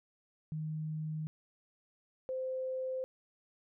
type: tone pair in turn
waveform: sine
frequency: 155.56 / 518.6 Hz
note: D#3 / C5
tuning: 0 / -15 cents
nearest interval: octave + major sixth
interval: 2085 cents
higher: second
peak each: -35 / -34 dBFS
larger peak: second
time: 0.52-1.27 / 2.29-3.04 s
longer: neither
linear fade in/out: 0 ms
effects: none